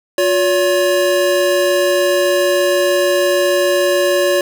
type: tone pair together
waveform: square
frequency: 358 / 567.8 Hz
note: F4 / C#5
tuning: +43 / +41 cents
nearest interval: minor sixth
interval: 798 cents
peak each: -17 / -14 dBFS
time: 0.18-4.41 s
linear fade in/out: 2 ms
effects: none